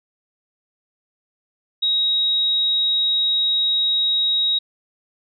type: tone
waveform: sine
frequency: 3800 Hz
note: A#7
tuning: 33 cents sharp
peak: -16 dBFS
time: 1.82-4.59 s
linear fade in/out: 10 ms
effects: none